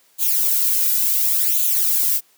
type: noise with flanger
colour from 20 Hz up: violet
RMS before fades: -18 dBFS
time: 0.18-2.21 s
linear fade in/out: 50 ms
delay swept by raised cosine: 0.28 to 2.08 ms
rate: 0.7 Hz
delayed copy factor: +0.75
effects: white hiss -57 dBFS RMS until 2.37 s + high-pass 200 Hz 12 dB/octave